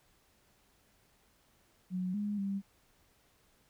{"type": "tone with pitch steps", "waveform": "sine", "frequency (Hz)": [183.3, 206.5, 197.1], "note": ["F#3", "G#3", "G3"], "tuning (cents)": [-16, -10, 10], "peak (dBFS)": -32, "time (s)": [1.9, 2.62], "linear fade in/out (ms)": 50, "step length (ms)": 240, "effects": ["pink hiss -69 dBFS RMS until 3.69 s"]}